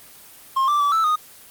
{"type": "tone with pitch steps", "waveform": "triangle", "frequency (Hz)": [1067, 1174, 1152, 1318, 1238], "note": ["C6", "D6", "D6", "E6", "D#6"], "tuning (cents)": [34, -1, -34, -1, -9], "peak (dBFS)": -14, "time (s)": [0.56, 1.16], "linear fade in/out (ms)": 10, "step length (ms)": 120, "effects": ["white hiss -45 dBFS RMS until 1.5 s", "Opus 24 kbps"]}